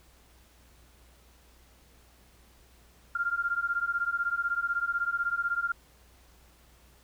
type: beating tone pair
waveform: sine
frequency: 1388 / 1404 Hz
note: F6 / F6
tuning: -11 / +9 cents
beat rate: 16 Hz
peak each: -30 dBFS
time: 3.15-5.72 s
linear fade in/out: 5 ms
effects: added 60 Hz sine -59 dBFS peak until 7.03 s + pink hiss -61 dBFS RMS until 7.03 s

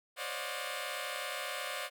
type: tone cluster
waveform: 10% pulse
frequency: 523 / 560 / 591 / 624 / 720 Hz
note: C5 / C#5 / D5 / D#5 / F#5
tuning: -1 / +18 / +11 / +5 / -47 cents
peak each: -35 / -36 / -34 / -38 / -34 dBFS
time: 0.16-1.9 s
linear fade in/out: 50 ms
effects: none

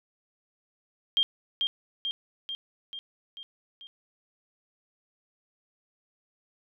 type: tone with echo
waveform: sine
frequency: 3200 Hz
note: G7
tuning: 35 cents sharp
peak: -20 dBFS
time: 1.17-1.23 s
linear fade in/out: 0 ms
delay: 440 ms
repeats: 6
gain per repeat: -4 dB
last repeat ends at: 3.87 s
effects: none

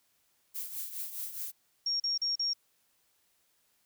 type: noise with tremolo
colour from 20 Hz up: violet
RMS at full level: -36 dBFS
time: 0.54-1.52 s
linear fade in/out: 20 ms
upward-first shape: triangle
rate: 4.8 Hz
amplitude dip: 70%
type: tone bursts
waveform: sine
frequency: 5560 Hz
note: F8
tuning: 9 cents flat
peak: -28 dBFS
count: 4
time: 1.86-2.534 s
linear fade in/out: 5 ms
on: 140 ms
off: 38 ms
effects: white hiss -72 dBFS RMS until 3.85 s

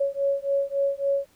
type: beating tone pair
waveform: sine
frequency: 554.4 / 558 Hz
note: C#5 / C#5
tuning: 0 / +11 cents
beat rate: 3.6 Hz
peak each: -25 dBFS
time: 0-1.26 s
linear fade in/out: 10 ms
effects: pink hiss -61 dBFS RMS until 1.35 s

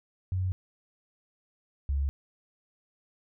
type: tone pair in turn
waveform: sine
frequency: 92.8 / 69.52 Hz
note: F#2 / C#2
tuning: +6 / +6 cents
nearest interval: perfect fourth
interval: 500 cents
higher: first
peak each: -26 / -25 dBFS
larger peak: second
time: 0.32-0.52 / 1.89-2.09 s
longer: neither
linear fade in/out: 0 ms
effects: none

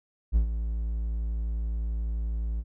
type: tone with ADSR envelope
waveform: triangle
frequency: 55.8 Hz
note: A1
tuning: 25 cents sharp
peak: -15 dBFS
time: 0.32-2.64 s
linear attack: 39 ms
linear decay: 99 ms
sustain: -10 dB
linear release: 48 ms
effects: none

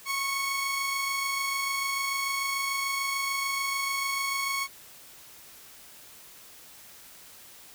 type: tone pair together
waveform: sawtooth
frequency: 1095.1 / 2217 Hz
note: C#6 / C#7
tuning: -21 / 0 cents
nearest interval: octave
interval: 1221 cents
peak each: -27 dBFS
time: 0.05-4.68 s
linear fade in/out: 50 ms
effects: white hiss -50 dBFS RMS until 7.74 s

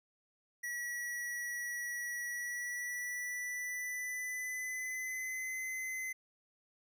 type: tone with pitch glide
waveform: square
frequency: 1931 to 2045 Hz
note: B6 to C7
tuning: -39 to -40 cents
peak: -38 dBFS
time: 0.63-6.13 s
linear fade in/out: 10 ms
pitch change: +99 cents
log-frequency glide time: 2.29-5.58 s
effects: none

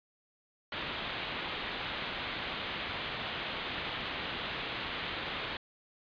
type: low-pass noise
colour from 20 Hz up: white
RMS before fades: -38 dBFS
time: 0.72-5.57 s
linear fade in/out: 2 ms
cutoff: 3800 Hz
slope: 48 dB/octave
effects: resampled to 11025 Hz

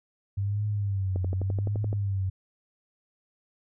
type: tone with vibrato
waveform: sine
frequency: 98 Hz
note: G2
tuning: in tune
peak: -25 dBFS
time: 0.37-2.3 s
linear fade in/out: 10 ms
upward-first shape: triangle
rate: 0.86 Hz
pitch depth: 130 cents each way
type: click train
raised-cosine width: 2 ms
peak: -21 dBFS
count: 10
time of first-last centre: 1.16-1.929 s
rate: 11.7 Hz
effects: none

